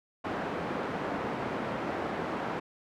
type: band-pass noise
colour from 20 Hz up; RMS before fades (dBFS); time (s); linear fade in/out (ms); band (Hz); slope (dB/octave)
pink; -34; 0.24-2.6; 10; 200 to 1400; 12
effects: none